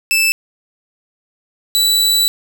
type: tone pair in turn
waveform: sawtooth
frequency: 2637 / 3951 Hz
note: E7 / B7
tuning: 0 / 0 cents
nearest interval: perfect fifth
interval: 700 cents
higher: second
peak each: -8 dBFS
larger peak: neither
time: 0.11-0.32 / 1.75-2.28 s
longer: second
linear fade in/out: 0 ms
effects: none